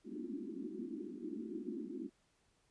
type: band-pass noise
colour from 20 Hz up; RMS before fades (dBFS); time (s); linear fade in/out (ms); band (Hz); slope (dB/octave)
white; -44; 0.04-2.1; 50; 200 to 370; 96
effects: pink hiss -75 dBFS RMS until 2.7 s + resampled to 22050 Hz